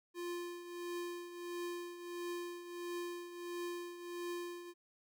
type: tone with tremolo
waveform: square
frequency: 349.2 Hz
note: F4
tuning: in tune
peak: -39 dBFS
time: 0.14-4.74 s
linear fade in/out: 50 ms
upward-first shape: triangle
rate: 1.5 Hz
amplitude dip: 70%
effects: none